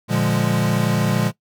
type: chord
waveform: square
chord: Bb dominant seventh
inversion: none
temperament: equal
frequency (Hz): 116.54 / 146.83 / 174.61 / 207.7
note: Bb2 / D3 / F3 / Ab3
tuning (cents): 0 / 0 / 0 / 0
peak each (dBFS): -23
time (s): 0.08-1.32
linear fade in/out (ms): 50
effects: noise-tail reverb RT60 0.1 s tail -18 dB re dry